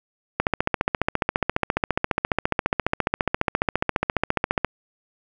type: click train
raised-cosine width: 0.5 ms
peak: -4 dBFS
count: 63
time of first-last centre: 0.4-4.647 s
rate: 14.6 Hz
effects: none